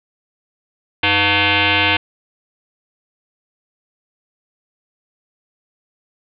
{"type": "tone with frequency modulation", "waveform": "sine", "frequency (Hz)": 311.2, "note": "D#4", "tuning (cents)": 0, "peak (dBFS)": -12, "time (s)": [1.03, 1.97], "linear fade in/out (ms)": 5, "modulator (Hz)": 404, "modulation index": 7.8, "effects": []}